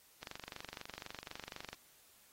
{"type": "click train", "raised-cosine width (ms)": 0.2, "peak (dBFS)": -27, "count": 37, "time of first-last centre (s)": [0.23, 1.73], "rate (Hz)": 24, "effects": ["white hiss -65 dBFS RMS until 2.32 s", "AAC 48 kbps"]}